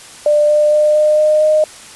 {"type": "tone with pitch steps", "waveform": "sine", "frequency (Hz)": [595, 599.1, 603.3, 607.5, 611.7, 616], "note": ["D5", "D5", "D5", "D#5", "D#5", "D#5"], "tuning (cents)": [22, 34, 46, -42, -30, -17], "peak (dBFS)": -8, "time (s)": [0.26, 1.64], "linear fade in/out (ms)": 2, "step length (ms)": 230, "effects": ["white hiss -36 dBFS RMS until 1.95 s", "resampled to 24000 Hz"]}